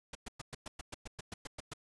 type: noise bursts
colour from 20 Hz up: pink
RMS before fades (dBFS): -43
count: 13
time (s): 0.13-1.736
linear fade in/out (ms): 5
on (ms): 22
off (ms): 110
effects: resampled to 22050 Hz